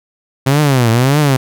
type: tone with vibrato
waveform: sawtooth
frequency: 130.81 Hz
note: C3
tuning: in tune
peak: -5 dBFS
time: 0.46-1.37 s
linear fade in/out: 10 ms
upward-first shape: triangle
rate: 1.7 Hz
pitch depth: 280 cents each way
effects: none